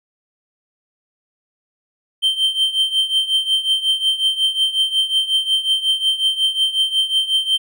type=tone with tremolo; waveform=triangle; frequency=3126 Hz; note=G7; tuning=6 cents flat; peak=-10 dBFS; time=2.22-7.58 s; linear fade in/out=20 ms; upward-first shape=triangle; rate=5.5 Hz; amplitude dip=85%; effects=none